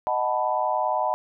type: chord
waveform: sine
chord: B dominant seventh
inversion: first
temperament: equal with one note detuned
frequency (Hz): 622.3 / 740 / 877.5 / 987.8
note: D#5 / F#5 / A5 / B5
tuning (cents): 0 / 0 / -5 / 0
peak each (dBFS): -27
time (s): 0.07-1.14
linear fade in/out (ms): 0
effects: none